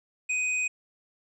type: tone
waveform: square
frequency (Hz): 2500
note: D#7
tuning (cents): +8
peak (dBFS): -26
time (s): 0.29-0.68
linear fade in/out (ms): 10
effects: resampled to 22050 Hz